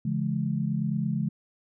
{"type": "tone cluster", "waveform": "sine", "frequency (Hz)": [141.8, 170.4, 211.9], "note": ["C#3", "F3", "G#3"], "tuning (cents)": [40, -42, 35], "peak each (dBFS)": [-29, -30, -29], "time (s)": [0.05, 1.29], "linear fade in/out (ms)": 5, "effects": []}